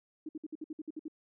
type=tone bursts; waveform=sine; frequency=311.1 Hz; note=D#4; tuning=in tune; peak=-37 dBFS; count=10; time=0.26-1.082 s; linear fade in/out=5 ms; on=30 ms; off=58 ms; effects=none

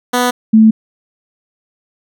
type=tone pair in turn; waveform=10% pulse / sine; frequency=246.9 / 219.9 Hz; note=B3 / A3; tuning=0 / -1 cents; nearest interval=major second; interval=201 cents; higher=first; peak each=-3 dBFS; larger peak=neither; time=0.13-0.31 / 0.53-0.71 s; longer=neither; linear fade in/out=10 ms; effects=none

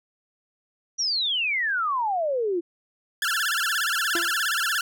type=exponential sweep; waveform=sine; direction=down; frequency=5920 to 329.6 Hz; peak=-22 dBFS; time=0.98-2.61 s; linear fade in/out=20 ms
type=tone with vibrato; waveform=sawtooth; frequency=1532 Hz; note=G6; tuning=40 cents flat; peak=-19 dBFS; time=3.22-4.81 s; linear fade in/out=2 ms; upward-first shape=sine; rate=17 Hz; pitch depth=240 cents each way
type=tone with exponential decay; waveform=40% pulse; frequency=340.8 Hz; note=F4; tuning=42 cents flat; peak=-23 dBFS; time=4.15-4.38 s; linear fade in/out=2 ms; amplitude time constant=48 ms
effects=none

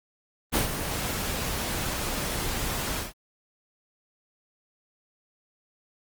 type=noise with ADSR envelope; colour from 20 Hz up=pink; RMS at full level=-22 dBFS; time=0.52-3.13 s; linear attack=33 ms; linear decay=120 ms; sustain=-8 dB; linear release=150 ms; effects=Opus 24 kbps

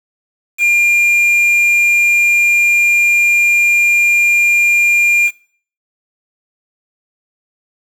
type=tone with quantisation; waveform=triangle; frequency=2400 Hz; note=D7; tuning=37 cents sharp; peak=-7 dBFS; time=0.58-5.31 s; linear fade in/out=50 ms; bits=5; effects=noise-tail reverb RT60 0.5 s tail -20 dB re dry

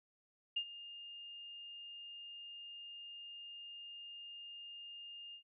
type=tone with ADSR envelope; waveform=sine; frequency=2820 Hz; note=F7; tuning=16 cents sharp; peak=-32 dBFS; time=0.56-5.43 s; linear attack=9 ms; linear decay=69 ms; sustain=-16 dB; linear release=89 ms; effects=none

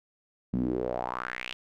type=tone with band-pass filter sweep; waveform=sawtooth; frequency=61.74 Hz; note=B1; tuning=in tune; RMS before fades=-32 dBFS; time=0.53-1.53 s; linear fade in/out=0 ms; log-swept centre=200 to 3100 Hz; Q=4.4; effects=none

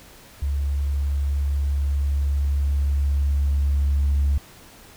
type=tone with level ramp; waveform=sine; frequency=70.5 Hz; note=C#2; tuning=30 cents sharp; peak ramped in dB=-20 to -15 dBFS; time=0.42-4.38 s; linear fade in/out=5 ms; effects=tanh soft clip ceiling -14 dBFS + pink hiss -47 dBFS RMS until 4.96 s

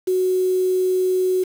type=tone with quantisation; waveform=sine; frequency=370 Hz; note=F#4; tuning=in tune; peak=-16 dBFS; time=0.07-1.44 s; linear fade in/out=10 ms; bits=6; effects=none

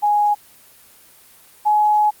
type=tone pair in turn; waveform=sine; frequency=830.6 / 843.2 Hz; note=G#5 / G#5; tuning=0 / +26 cents; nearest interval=unison; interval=26 cents; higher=second; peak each=-13 / -12 dBFS; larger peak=second; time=0.02-0.35 / 1.65-2.11 s; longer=second; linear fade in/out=20 ms; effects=white hiss -48 dBFS RMS until 2.2 s + Opus 24 kbps

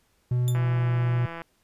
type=tone with pitch glide; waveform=triangle; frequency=123.47 to 121.42 Hz; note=B2 to B2; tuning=0 to -29 cents; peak=-19 dBFS; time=0.31-1.26 s; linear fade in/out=5 ms; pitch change=-29 cents; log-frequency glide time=0.53-0.91 s
type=tone with exponential decay; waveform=5% pulse; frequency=3547 Hz; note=A7; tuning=13 cents sharp; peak=-22 dBFS; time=0.48-0.6 s; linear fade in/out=0 ms; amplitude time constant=24 ms
type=click train; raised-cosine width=0.5 ms; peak=-22 dBFS; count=146; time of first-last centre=0.55-1.418 s; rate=167 Hz
effects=pink hiss -67 dBFS RMS until 1.63 s + resampled to 32000 Hz

